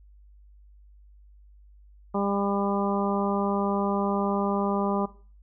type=harmonic tone; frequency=199.9 Hz; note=G3; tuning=34 cents sharp; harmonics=1 / 2 / 3 / 4 / 5 / 6; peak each=-27 / -30 / -32 / -33 / -34 / -35 dBFS; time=2.14-5.06 s; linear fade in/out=10 ms; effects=noise-tail reverb RT60 0.4 s tail -18 dB re dry + added 50 Hz sine -50 dBFS peak until 5.42 s